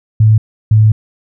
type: tone pair in turn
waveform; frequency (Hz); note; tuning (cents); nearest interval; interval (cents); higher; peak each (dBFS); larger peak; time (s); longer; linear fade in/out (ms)
sine; 108.9 / 108.37; A2 / A2; -17 / -26; unison; 9; first; -4; neither; 0.2-0.38 / 0.71-0.92; second; 5
effects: none